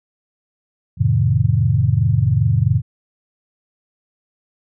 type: chord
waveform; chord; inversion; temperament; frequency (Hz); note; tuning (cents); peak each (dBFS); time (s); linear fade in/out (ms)
sine; F dominant seventh; none; equal with one note detuned; 87.31 / 107.92 / 130.81 / 155.56; F2 / A2 / C3 / Eb3; 0 / -33 / 0 / 0; -21 / -16 / -17 / -21; 0.97-2.82; 50
effects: none